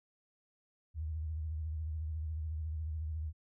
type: tone with vibrato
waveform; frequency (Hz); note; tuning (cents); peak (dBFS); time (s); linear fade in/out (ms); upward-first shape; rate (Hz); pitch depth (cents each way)
sine; 78.4; D#2; +14; -35; 0.94-3.33; 50; sine; 14; 77
effects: none